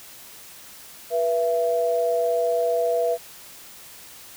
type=tone pair together; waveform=sine; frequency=486.8 / 670 Hz; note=B4 / E5; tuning=-25 / +28 cents; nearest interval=tritone; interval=553 cents; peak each=-22 dBFS; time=1.1-3.18 s; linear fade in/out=50 ms; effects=white hiss -44 dBFS RMS until 4.36 s